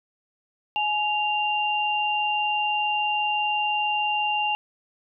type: tone pair together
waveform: sine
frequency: 842 / 2783 Hz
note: G#5 / F7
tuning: +24 / -7 cents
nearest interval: octave + major sixth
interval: 2069 cents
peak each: -24 / -25 dBFS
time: 0.76-4.55 s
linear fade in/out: 0 ms
effects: none